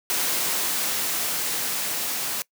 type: noise with level ramp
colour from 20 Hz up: white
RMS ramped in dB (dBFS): -24 to -28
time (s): 0.1-2.42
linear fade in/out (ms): 0
effects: noise-tail reverb RT60 0.1 s tail -23 dB re dry + high-pass 150 Hz 12 dB/octave